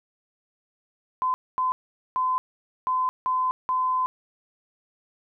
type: tone bursts at uneven times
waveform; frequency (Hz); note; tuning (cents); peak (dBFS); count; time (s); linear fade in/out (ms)
sine; 1022; C6; -41; -21; 6; 1.22-1.34 / 1.58-1.72 / 2.16-2.38 / 2.87-3.09 / 3.26-3.51 / 3.69-4.06; 0
effects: none